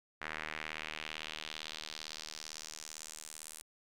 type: tone with band-pass filter sweep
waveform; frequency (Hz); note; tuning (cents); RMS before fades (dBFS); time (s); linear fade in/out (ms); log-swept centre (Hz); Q
sawtooth; 77.78; D#2; 0; -45; 0.21-3.62; 10; 1800 to 9500; 2
effects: none